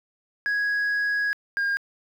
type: tone pair in turn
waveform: sine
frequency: 1661.2 / 1615.8 Hz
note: G#6 / G#6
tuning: 0 / -48 cents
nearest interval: unison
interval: 48 cents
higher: first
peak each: -19 dBFS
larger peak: neither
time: 0.46-1.33 / 1.57-1.77 s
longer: first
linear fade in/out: 0 ms
effects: tanh soft clip ceiling -21 dBFS + 9-bit